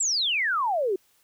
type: exponential sweep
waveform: sine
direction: down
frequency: 7960 to 358 Hz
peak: -22 dBFS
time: 0-0.96 s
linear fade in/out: 5 ms
effects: white hiss -64 dBFS RMS until 1.23 s